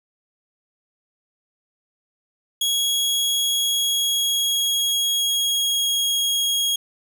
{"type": "tone with pitch glide", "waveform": "sawtooth", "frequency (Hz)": [3322, 3288], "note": ["G#7", "G#7"], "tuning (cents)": [0, -18], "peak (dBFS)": -16, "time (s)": [2.61, 6.76], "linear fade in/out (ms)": 5, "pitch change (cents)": -18, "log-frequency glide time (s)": [3.42, 6.04], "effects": []}